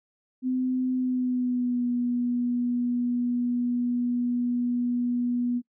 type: tone with pitch glide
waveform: sine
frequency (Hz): 255.6 to 243.4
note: C4 to B3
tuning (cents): -40 to -25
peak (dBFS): -23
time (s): 0.42-5.62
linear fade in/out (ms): 50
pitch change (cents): -85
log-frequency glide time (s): 0.94-1.87
effects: noise-tail reverb RT60 0.1 s tail -22 dB re dry